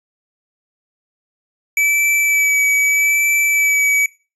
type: tone with vibrato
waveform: square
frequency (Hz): 2300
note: D7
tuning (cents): -37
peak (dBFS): -13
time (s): 1.77-4.06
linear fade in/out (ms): 2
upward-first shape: sine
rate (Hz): 0.8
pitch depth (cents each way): 17
effects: noise-tail reverb RT60 0.3 s tail -21 dB re dry + resampled to 32000 Hz